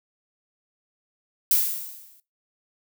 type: noise with exponential decay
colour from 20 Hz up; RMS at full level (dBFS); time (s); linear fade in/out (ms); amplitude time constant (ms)
violet; -17; 1.51-2.2; 2; 150
effects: noise-tail reverb RT60 0.2 s tail -17 dB re dry